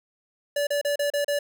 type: tone bursts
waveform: square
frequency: 577 Hz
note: D5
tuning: 31 cents flat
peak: -23 dBFS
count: 6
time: 0.56-1.39 s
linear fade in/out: 5 ms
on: 110 ms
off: 34 ms
effects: none